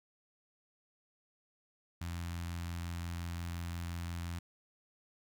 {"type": "tone with notch filter", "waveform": "sawtooth", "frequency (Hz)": 85.7, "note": "F2", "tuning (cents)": -32, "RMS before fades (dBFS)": -40, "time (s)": [2.01, 4.39], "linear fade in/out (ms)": 5, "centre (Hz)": 460, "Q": 0.56, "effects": ["12-bit"]}